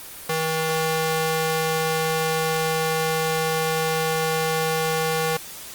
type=tone with high-pass filter; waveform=square; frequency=159.9 Hz; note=D#3; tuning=48 cents sharp; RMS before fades=-23 dBFS; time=0.29-5.37 s; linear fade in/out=5 ms; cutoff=400 Hz; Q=0.79; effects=white hiss -38 dBFS RMS until 5.74 s + Opus 24 kbps